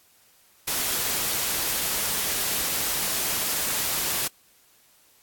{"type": "noise", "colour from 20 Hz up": "white", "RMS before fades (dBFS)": -26, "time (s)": [0.67, 4.28], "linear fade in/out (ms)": 10, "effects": ["white hiss -59 dBFS RMS until 5.22 s", "AAC 64 kbps"]}